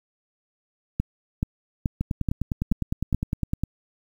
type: two click trains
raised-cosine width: 5 ms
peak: -10 / -12 dBFS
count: 6 / 17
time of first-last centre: 1-3.146 / 2.01-3.636 s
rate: 2.33 / 9.84 Hz
effects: 8-bit